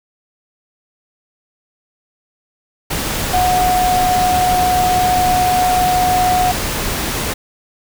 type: tone in noise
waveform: sine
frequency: 730 Hz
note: F#5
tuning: 24 cents flat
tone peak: -12 dBFS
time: 3.33-6.52 s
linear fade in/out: 10 ms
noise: pink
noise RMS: -20 dBFS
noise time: 2.9-7.34 s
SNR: +5 dB
effects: none